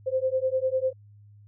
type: beating tone pair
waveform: sine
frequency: 516 / 526 Hz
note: C5 / C5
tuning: -24 / +9 cents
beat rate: 10 Hz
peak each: -26 dBFS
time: 0.06-0.93 s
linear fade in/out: 20 ms
effects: added 103 Hz sine -49 dBFS peak until 1.47 s